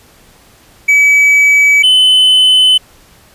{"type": "tone pair in turn", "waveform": "triangle", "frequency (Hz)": [2285, 3030], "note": ["D7", "F#7"], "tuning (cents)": [-48, 40], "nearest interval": "perfect fourth", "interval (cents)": 488, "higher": "second", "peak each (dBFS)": -3, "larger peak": "neither", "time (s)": [[0.88, 1.83], [1.83, 2.78]], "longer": "neither", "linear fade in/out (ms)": 10, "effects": ["pink hiss -44 dBFS RMS until 3.34 s", "resampled to 32000 Hz"]}